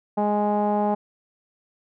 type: tone with low-pass filter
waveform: sawtooth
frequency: 207.7 Hz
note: G#3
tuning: in tune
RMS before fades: -22 dBFS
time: 0.17-0.95 s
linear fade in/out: 10 ms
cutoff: 790 Hz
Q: 5.2
effects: none